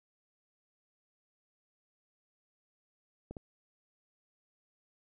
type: clicks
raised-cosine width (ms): 2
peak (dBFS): -29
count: 2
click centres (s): 3.31 / 3.368
effects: none